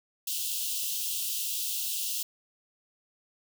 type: high-pass noise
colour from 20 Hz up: white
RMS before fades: -32 dBFS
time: 0.27-2.23 s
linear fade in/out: 5 ms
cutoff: 2700 Hz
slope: 96 dB/octave
effects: none